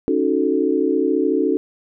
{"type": "chord", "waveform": "sine", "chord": "D# half-diminished seventh", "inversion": "third", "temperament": "equal", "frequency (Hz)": [277.2, 311.1, 370, 440], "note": ["C#4", "D#4", "F#4", "A4"], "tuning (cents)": [0, 0, 0, 0], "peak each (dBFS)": -21, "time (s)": [0.08, 1.57], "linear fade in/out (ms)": 0, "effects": []}